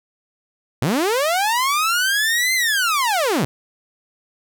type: linear two-way sweep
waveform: sawtooth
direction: up then down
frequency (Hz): 107.1 to 2093 to 107.1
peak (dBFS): -13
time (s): 0.82-3.45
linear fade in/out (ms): 0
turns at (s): 2.54
effects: none